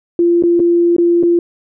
sine tone with dropouts, 344.1 Hz, F4, 26 cents flat, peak -8 dBFS, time 0.19-1.39 s, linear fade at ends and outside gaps 2 ms, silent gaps 0.425-0.436 / 0.595-0.6 / 0.965-0.983 / 1.228-1.234 s, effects none

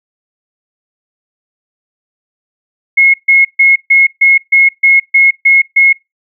sine tone bursts, 2168 Hz, C#7, 39 cents flat, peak -3 dBFS, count 10, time 2.97-5.93 s, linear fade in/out 10 ms, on 170 ms, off 140 ms, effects noise-tail reverb RT60 0.2 s tail -22 dB re dry

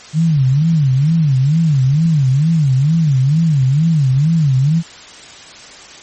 sine tone with vibrato, 146.83 Hz, D3, in tune, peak -9 dBFS, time 0.13-4.83 s, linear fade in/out 50 ms, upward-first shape sine, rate 2.2 Hz, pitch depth 220 cents each way, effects white hiss -36 dBFS RMS until 6.02 s + MP3 32 kbps

